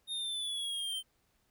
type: exponential sweep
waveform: square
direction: down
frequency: 3709 to 3100 Hz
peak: -35 dBFS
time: 0.07-1.03 s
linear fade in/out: 50 ms
effects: pink hiss -74 dBFS RMS until 1.5 s